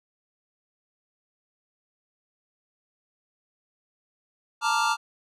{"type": "chord", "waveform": "square", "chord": "Bb major seventh", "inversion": "third", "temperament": "equal", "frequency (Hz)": [880, 932.3, 1174.7, 1396.9], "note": ["A5", "Bb5", "D6", "F6"], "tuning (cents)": [0, 0, 0, 0], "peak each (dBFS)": -28, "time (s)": [4.61, 4.97], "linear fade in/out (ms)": 50, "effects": ["low-pass 8000 Hz 12 dB/octave"]}